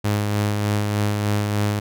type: tone with tremolo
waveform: sawtooth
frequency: 103.83 Hz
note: G#2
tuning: in tune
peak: -14 dBFS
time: 0.04-1.8 s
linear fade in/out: 10 ms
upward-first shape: sine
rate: 3.3 Hz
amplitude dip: 30%
effects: none